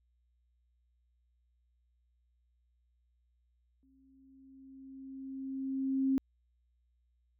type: tone with exponential growth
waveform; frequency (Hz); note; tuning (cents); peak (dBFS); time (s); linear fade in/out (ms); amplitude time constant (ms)
sine; 267.5; C4; +38; -25; 3.83-6.18; 0; 510
effects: added 60 Hz sine -70 dBFS peak until 7.39 s